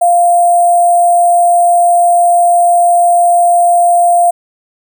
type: tone with sample-and-hold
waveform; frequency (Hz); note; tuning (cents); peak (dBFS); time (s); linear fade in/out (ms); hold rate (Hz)
sine; 697; F5; -4; -5; 0.01-4.31; 10; 8820
effects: none